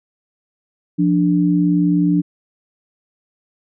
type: tone pair together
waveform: sine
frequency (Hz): 174.64 / 293.7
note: F3 / D4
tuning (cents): 0 / 0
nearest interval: major sixth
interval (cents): 900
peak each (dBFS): -15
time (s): 0.98-2.22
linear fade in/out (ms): 20
effects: none